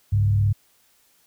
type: tone with frequency modulation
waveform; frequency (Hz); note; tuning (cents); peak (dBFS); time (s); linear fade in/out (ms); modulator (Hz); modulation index
sine; 101.3; G#2; -43; -16; 0.12-0.53; 10; 37.7; 0.47
effects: white hiss -61 dBFS RMS until 1.26 s